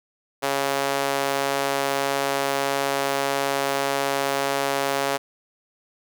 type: tone with high-pass filter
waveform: sawtooth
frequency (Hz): 138.59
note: C#3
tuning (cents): 0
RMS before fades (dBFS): -24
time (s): 0.42-5.18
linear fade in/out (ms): 20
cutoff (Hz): 550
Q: 1.2
effects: none